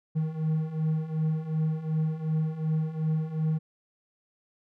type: beating tone pair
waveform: triangle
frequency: 155.56 / 158.26 Hz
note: D#3 / D#3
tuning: 0 / +30 cents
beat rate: 2.7 Hz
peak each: -29 / -25 dBFS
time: 0.15-3.59 s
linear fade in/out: 20 ms
effects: none